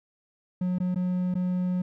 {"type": "tone with dropouts", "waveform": "triangle", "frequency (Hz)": 181.3, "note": "F#3", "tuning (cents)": -35, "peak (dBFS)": -22, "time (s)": [0.61, 1.82], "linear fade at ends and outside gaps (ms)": 5, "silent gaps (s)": [[0.785, 0.801], [0.946, 0.958], [1.342, 1.352]], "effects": []}